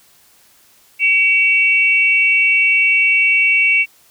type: tone pair together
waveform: sine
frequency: 2270 / 2700 Hz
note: C#7 / E7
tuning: +41 / +41 cents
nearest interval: minor third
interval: 300 cents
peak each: -13 dBFS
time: 0.99-3.86 s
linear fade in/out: 50 ms
effects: white hiss -51 dBFS RMS until 4.1 s